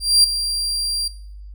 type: tone with ADSR envelope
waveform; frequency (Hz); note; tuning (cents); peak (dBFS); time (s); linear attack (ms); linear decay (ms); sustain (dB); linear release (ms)
35% pulse; 4743; D8; +16; -7; 0-1.08; 240; 5; -12; 5
effects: noise-tail reverb RT60 0.7 s tail -23 dB re dry + added 50 Hz sine -34 dBFS peak until 1.54 s